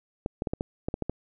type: clicks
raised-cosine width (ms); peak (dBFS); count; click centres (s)
2; -15; 9; 0.261 / 0.421 / 0.472 / 0.535 / 0.609 / 0.885 / 0.941 / 1.023 / 1.096
effects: none